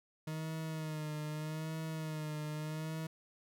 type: tone with vibrato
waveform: 40% pulse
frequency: 155.56 Hz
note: D#3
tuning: in tune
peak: -37 dBFS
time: 0.27-3.07 s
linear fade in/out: 5 ms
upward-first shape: sine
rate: 0.81 Hz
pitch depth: 45 cents each way
effects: none